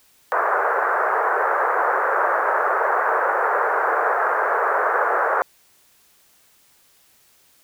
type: band-pass noise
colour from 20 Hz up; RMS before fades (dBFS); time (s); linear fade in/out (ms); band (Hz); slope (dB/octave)
white; -20; 0.32-5.42; 0; 420 to 1600; 48
effects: white hiss -57 dBFS RMS until 7.63 s